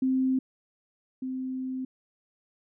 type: tone pair in turn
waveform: sine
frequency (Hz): 261 / 259.3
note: C4 / C4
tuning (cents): -4 / -15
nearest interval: unison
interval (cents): 11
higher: first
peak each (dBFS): -22 / -30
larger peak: first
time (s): 0.02-0.39 / 1.22-1.85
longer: second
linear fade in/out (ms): 5
effects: none